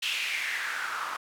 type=noise with band-pass filter sweep; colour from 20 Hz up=white; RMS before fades=-32 dBFS; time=0.02-1.17 s; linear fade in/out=10 ms; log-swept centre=3000 to 1100 Hz; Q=4.3; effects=none